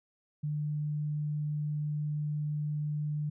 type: tone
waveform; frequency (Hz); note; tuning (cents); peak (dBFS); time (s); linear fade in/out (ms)
sine; 149.5; D3; +31; -30; 0.43-3.3; 10
effects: none